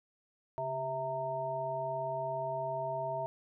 harmonic tone with a mistuned harmonic, 131.4 Hz, C3, 8 cents sharp, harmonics 1 / 3 / 5 / 7, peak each -44 / -45 / -35 / -38 dBFS, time 0.58-3.26 s, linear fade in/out 0 ms, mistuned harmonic 1, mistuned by +79 cents, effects none

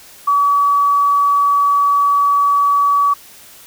sine tone, 1140 Hz, C#6, 48 cents sharp, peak -10 dBFS, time 0.27-3.14 s, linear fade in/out 10 ms, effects white hiss -41 dBFS RMS until 3.66 s

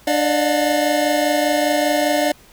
square tone cluster, 296.5 / 583 / 608 / 716 Hz, D4 / D5 / D#5 / F5, +17 / -13 / -40 / +43 cents, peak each -22 dBFS, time 0.07-2.32 s, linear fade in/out 5 ms, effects pink hiss -48 dBFS RMS until 2.52 s

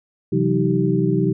sine tone cluster, 131.6 / 167.5 / 188.3 / 315.4 / 386.9 Hz, C3 / E3 / F#3 / D#4 / G4, +10 / +28 / +31 / +24 / -23 cents, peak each -22 dBFS, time 0.32-1.33 s, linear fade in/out 10 ms, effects none

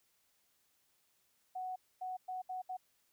sine tone bursts at uneven times, 741 Hz, F#5, 2 cents sharp, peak -38 dBFS, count 5, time 1.55-1.76 / 2.01-2.17 / 2.28-2.42 / 2.49-2.62 / 2.69-2.77 s, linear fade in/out 10 ms, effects white hiss -75 dBFS RMS until 3.12 s

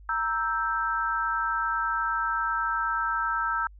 sine chord, E diminished, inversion second, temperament equal, 932.3 / 1318.5 / 1568 Hz, Bb5 / E6 / G6, 0 / 0 / 0 cents, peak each -31 / -27 / -30 dBFS, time 0.09-3.67 s, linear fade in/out 2 ms, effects added 50 Hz sine -46 dBFS peak until 3.79 s

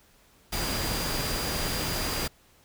sine tone in noise, 4806 Hz, D8, 39 cents sharp, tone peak -36 dBFS, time 0.52-2.28 s, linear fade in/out 10 ms, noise pink, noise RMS -30 dBFS, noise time 0.52-2.28 s, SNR -9 dB, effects pink hiss -60 dBFS RMS until 2.64 s

